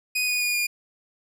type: tone with pitch steps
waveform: sawtooth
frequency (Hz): 2489 / 2468 / 2446 / 2425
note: D#7 / D#7 / D#7 / D#7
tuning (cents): 0 / -15 / -30 / -45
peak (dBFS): -19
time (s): 0.15-0.67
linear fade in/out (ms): 10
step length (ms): 130
effects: none